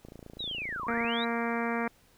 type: click train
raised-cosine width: 2 ms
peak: -32 dBFS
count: 29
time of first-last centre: 0.05-1.046 s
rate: 28.1 Hz
type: linear two-way sweep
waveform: sine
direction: down then up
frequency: 3966 to 932.3 to 3966 Hz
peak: -33 dBFS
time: 0.39-1.25 s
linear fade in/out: 10 ms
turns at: 0.85 s
type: harmonic tone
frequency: 233.1 Hz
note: A#3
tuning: in tune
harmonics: 1 / 2 / 3 / 4 / 5 / 6 / 7 / 8 / 9 / 10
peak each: -32 / -35 / -37 / -38 / -39 / -40 / -40 / -41 / -42 / -42 dBFS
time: 0.88-1.88 s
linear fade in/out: 5 ms
effects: pink hiss -63 dBFS RMS until 2.17 s